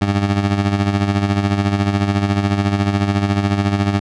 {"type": "tone with tremolo", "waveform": "20% pulse", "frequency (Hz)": 100, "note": "G2", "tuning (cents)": 35, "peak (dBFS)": -7, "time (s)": [0.01, 4], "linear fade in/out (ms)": 10, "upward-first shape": "sine", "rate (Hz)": 14, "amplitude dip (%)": 60, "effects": ["low-pass 5000 Hz 12 dB/octave"]}